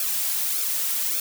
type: noise with flanger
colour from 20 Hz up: blue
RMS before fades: -25 dBFS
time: 0-1.2 s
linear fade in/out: 2 ms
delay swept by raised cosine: 1 to 3.4 ms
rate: 1.7 Hz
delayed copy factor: -0.75
effects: none